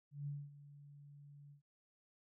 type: tone with ADSR envelope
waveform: sine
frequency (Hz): 143.7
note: D3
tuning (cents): -37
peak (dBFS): -39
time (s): 0.11-1.62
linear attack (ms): 160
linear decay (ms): 230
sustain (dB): -16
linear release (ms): 110
effects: none